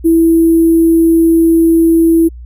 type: tone with sample-and-hold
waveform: sine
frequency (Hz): 329.6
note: E4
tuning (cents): 0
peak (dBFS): -5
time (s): 0.04-2.29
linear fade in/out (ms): 20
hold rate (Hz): 11025
effects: added 60 Hz sine -27 dBFS peak until 2.45 s